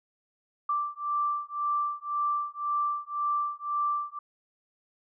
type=beating tone pair; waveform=sine; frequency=1173 / 1174.9 Hz; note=D6 / D6; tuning=-2 / 0 cents; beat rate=1.9 Hz; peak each=-30 dBFS; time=0.69-4.19 s; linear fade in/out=5 ms; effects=none